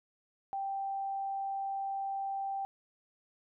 sine tone, 784 Hz, G5, in tune, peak -33 dBFS, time 0.53-2.65 s, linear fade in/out 0 ms, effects none

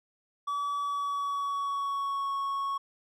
triangle tone with pitch glide, 1145 to 1105.4 Hz, D6 to C#6, -44 to -5 cents, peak -27 dBFS, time 0.47-2.78 s, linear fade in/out 10 ms, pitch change -61 cents, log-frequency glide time 0.79-2.34 s, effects none

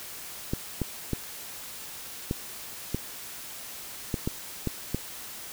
clicks, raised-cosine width 3 ms, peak -14 dBFS, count 9, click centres 0.535 / 0.817 / 1.133 / 2.311 / 2.946 / 4.142 / 4.275 / 4.673 / 4.946 s, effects white hiss -41 dBFS RMS until 5.52 s

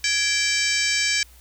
harmonic tone with a mistuned harmonic, 777 Hz, G5, 16 cents flat, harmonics 2 / 3 / 4 / 5 / 6 / 7 / 8 / 9 / 10, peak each -28 / -24 / -30 / -32 / -28 / -27 / -30 / -33 / -30 dBFS, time 0.04-1.23 s, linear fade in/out 2 ms, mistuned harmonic 2, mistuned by +130 cents, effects added 60 Hz sine -48 dBFS peak until 1.4 s + white hiss -53 dBFS RMS until 1.4 s

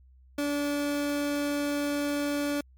30% pulse tone, 288.8 Hz, D4, 29 cents flat, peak -24 dBFS, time 0.38-2.61 s, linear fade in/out 5 ms, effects added 64 Hz sine -53 dBFS peak until 2.77 s + MP3 96 kbps

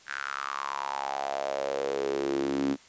sawtooth tone with high-pass filter sweep, 69.2 Hz, C#2, 2 cents flat, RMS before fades -31 dBFS, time 0.06-2.77 s, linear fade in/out 50 ms, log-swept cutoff 1600 to 260 Hz, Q 6, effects white hiss -55 dBFS RMS until 2.88 s + resampled to 16000 Hz

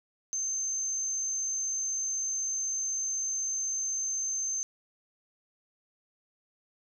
sine tone, 6272 Hz, G8, in tune, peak -29 dBFS, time 0.33-4.63 s, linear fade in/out 0 ms, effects none

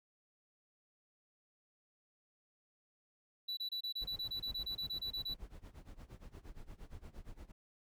triangle tone bursts, 3952 Hz, B7, in tune, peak -36 dBFS, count 16, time 3.48-5.342 s, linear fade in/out 10 ms, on 92 ms, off 26 ms
brown noise with tremolo, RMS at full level -48 dBFS, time 4.01-7.52 s, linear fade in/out 10 ms, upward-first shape sine, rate 8.6 Hz, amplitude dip 90%
effects none

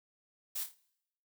blue noise with echo, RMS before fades -37 dBFS, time 0.55-0.64 s, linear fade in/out 10 ms, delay 27 ms, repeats 4, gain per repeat -7 dB, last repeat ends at 0.748 s, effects noise-tail reverb RT60 0.8 s tail -23 dB re dry

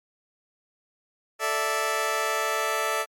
15% pulse chord, A suspended fourth, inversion none, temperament just, 440 / 586.7 / 660 Hz, A4 / D5 / E5, 0 / -2 / +2 cents, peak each -23 dBFS, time 1.39-3.06 s, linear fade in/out 50 ms, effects MP3 64 kbps

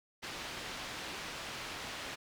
white low-pass noise, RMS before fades -43 dBFS, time 0.22-2.16 s, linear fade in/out 20 ms, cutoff 3600 Hz, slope 12 dB/octave, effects none

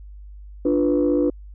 sine chord, B diminished, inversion first, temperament equal, 293.7 / 349.2 / 493.9 Hz, D4 / F4 / B4, 0 / 0 / 0 cents, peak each -18 / -21 / -21 dBFS, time 0.65-1.3 s, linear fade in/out 5 ms, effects tanh soft clip ceiling -10 dBFS + added 50 Hz sine -37 dBFS peak until 1.54 s

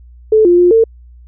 sine tone with pitch steps, 435.1 / 350.3 / 354.2 / 451.3 Hz, A4 / F4 / F4 / A4, -19 / +5 / +24 / +44 cents, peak -5 dBFS, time 0.32-0.84 s, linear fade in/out 5 ms, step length 130 ms, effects added 60 Hz sine -36 dBFS peak until 1.27 s

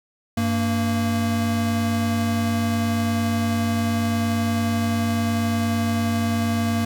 square tone pair together, 96.9 / 229.9 Hz, G2 / A#3, -20 / -24 cents, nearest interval octave + minor third, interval 1496 cents, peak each -25 / -22 dBFS, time 0.37-6.85 s, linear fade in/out 5 ms, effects none

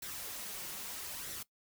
white noise with flanger, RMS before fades -43 dBFS, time 0.02-1.43 s, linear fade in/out 5 ms, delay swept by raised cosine 0.51 to 5.61 ms, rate 0.78 Hz, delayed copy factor +0.5, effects noise-tail reverb RT60 0.1 s tail -19 dB re dry

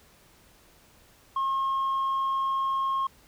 sine tone, 1077 Hz, C6, 50 cents sharp, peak -22 dBFS, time 1.36-3.07 s, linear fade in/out 5 ms, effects tanh soft clip ceiling -23 dBFS + pink hiss -58 dBFS RMS until 3.27 s

